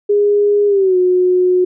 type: tone with pitch glide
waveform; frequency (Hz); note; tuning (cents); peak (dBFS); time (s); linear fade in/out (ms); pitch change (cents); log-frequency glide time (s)
sine; 410.8 to 363.9; G#4 to F#4; -19 to -29; -9; 0.09-1.65; 10; -210; 0.67-0.97
effects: none